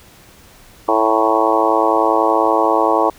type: harmonic tone with a mistuned harmonic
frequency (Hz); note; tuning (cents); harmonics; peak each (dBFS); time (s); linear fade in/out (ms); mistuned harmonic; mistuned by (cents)
110.5; A2; +8; 3 / 4 / 5 / 6 / 7 / 8 / 9 / 10; -20 / -20 / -20 / -20 / -20 / -20 / -20 / -20; 0.88-3.1; 5; 9; -30
effects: pink hiss -45 dBFS RMS until 3.18 s